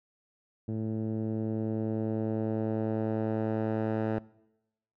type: tone with low-pass filter sweep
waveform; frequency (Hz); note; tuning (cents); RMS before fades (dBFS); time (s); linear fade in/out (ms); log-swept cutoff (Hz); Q
10% pulse; 110; A2; 0; -31; 0.68-4.19; 5; 270 to 1200; 0.78
effects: noise-tail reverb RT60 0.9 s tail -22 dB re dry